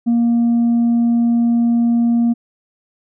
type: tone with tanh clipping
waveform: sine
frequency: 235 Hz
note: A#3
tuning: 14 cents sharp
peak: -12 dBFS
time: 0.06-2.34 s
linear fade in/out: 20 ms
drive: 1 dB
effects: none